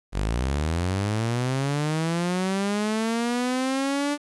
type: linear sweep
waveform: sawtooth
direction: up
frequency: 45 to 293.7 Hz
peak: -19 dBFS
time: 0.12-4.18 s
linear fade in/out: 50 ms
effects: resampled to 24000 Hz + 9-bit